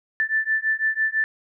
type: beating tone pair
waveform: sine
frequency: 1760 / 1766 Hz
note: A6 / A6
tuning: 0 / +6 cents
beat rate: 6 Hz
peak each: -23 dBFS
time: 0.2-1.24 s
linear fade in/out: 0 ms
effects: none